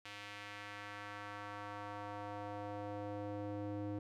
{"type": "tone with band-pass filter sweep", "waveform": "square", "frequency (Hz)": 102.7, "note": "G#2", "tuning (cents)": -19, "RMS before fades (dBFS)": -45, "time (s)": [0.05, 3.99], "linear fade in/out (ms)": 5, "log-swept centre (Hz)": [2700, 340], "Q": 1.3, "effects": []}